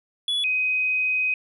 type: tone pair in turn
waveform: triangle / sine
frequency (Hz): 3407 / 2514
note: G#7 / D#7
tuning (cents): +44 / +17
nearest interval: perfect fourth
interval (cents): 527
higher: first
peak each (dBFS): -20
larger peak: neither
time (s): 0.28-0.44 / 0.44-1.34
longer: second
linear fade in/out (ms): 2
effects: resampled to 32000 Hz